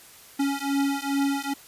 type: beating tone pair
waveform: square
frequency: 277.2 / 279.6 Hz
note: C#4 / C#4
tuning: 0 / +15 cents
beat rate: 2.4 Hz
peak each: -27 / -27 dBFS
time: 0.39-1.54 s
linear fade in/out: 10 ms
effects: white hiss -49 dBFS RMS until 1.67 s + resampled to 32000 Hz

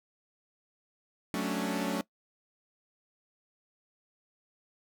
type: chord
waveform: sawtooth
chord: D major seventh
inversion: first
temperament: equal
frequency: 185 / 220 / 277.2 / 293.7 Hz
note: F#3 / A3 / C#4 / D4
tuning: 0 / 0 / 0 / 0 cents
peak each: -31 / -31 / -31 / -34 dBFS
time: 1.34-2.01 s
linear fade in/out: 0 ms
effects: noise-tail reverb RT60 0.1 s tail -20 dB re dry

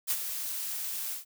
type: noise with ADSR envelope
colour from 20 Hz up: blue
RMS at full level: -27 dBFS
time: 0.07-1.25 s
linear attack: 37 ms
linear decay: 51 ms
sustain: -8 dB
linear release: 130 ms
effects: none

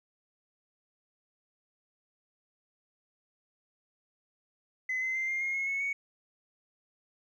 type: tone with pitch steps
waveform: sine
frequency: 2030 / 2057 / 2085 / 2113 / 2141 / 2169 / 2198 / 2228 Hz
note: B6 / C7 / C7 / C7 / C7 / C#7 / C#7 / C#7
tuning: +47 / -30 / -7 / +16 / +39 / -38 / -15 / +8 cents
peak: -28 dBFS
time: 4.89-5.93 s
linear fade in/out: 5 ms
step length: 130 ms
effects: tanh soft clip ceiling -26 dBFS + 11-bit

